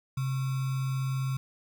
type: tone with sample-and-hold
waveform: sine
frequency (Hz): 132.4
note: C3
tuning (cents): +21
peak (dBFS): -27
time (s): 0.17-1.37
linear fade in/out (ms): 5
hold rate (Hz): 1225
effects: none

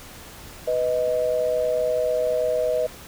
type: tone pair together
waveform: sine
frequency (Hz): 496.5 / 625.6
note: B4 / D#5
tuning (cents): +9 / +9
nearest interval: major third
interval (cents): 400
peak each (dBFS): -23 / -22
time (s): 0.67-2.87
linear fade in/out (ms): 10
effects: pink hiss -42 dBFS RMS until 3.07 s

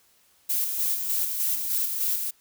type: noise with tremolo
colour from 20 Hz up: violet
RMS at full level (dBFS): -25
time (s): 0.49-2.31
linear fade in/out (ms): 10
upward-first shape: square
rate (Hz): 3.3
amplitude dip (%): 40
effects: white hiss -62 dBFS RMS until 2.4 s

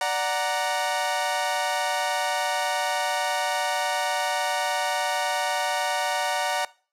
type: chord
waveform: sawtooth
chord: D augmented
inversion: none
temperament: equal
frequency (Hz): 587.3 / 740 / 932.3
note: D5 / F#5 / A#5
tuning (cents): 0 / 0 / 0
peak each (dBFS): -26 / -23 / -24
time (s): 0.01-6.65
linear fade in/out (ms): 2
effects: noise-tail reverb RT60 0.4 s tail -21 dB re dry + low-pass 11000 Hz 12 dB/octave

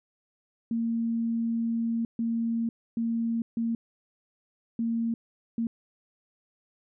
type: tone bursts at uneven times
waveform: sine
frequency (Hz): 230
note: A#3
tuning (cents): -23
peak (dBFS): -25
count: 6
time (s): 0.71-2.05 / 2.19-2.69 / 2.97-3.42 / 3.57-3.75 / 4.79-5.14 / 5.58-5.67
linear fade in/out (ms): 2
effects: none

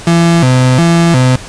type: tone with vibrato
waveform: 35% pulse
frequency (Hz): 146.83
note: D3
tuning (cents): 0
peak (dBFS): -4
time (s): 0.07-1.36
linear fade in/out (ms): 2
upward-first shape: square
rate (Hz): 1.4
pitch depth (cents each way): 240
effects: pink hiss -29 dBFS RMS until 1.48 s + resampled to 22050 Hz

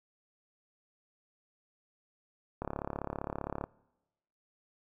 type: click train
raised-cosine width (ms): 1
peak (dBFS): -21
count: 37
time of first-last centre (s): 2.62-3.64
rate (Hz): 35.3
effects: noise-tail reverb RT60 1.0 s tail -23 dB re dry

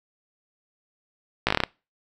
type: slowing click train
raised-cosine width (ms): 0.3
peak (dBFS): -4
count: 8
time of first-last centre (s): 1.47-1.636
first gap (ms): 16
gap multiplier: 1.13
effects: noise-tail reverb RT60 0.3 s tail -25 dB re dry

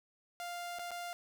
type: tone with dropouts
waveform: sawtooth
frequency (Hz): 699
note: F5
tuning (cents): +1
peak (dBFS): -36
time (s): 0.4-1.13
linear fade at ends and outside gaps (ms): 0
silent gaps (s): 0.787-0.794 / 0.908-0.915
effects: none

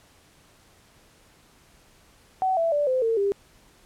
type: tone with pitch steps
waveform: sine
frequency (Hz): 754 / 664 / 584.8 / 515 / 453.5 / 399.4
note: F#5 / E5 / D5 / C5 / A#4 / G4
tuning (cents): +32 / +12 / -7 / -28 / -48 / +32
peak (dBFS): -20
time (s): 2.42-3.32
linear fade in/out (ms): 0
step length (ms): 150
effects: pink hiss -57 dBFS RMS until 3.85 s + low-pass 12000 Hz 12 dB/octave

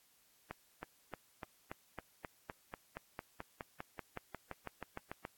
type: accelerating click train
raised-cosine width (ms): 0.5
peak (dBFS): -26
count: 23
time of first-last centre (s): 0.51-5.251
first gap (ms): 320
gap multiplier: 0.96
effects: white hiss -70 dBFS RMS until 5.37 s + AAC 64 kbps

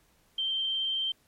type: tone with vibrato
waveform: sine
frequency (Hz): 3135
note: G7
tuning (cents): -1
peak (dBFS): -27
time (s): 0.38-1.12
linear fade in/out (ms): 5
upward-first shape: sine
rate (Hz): 19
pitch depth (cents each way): 14
effects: pink hiss -66 dBFS RMS until 1.27 s + MP3 64 kbps

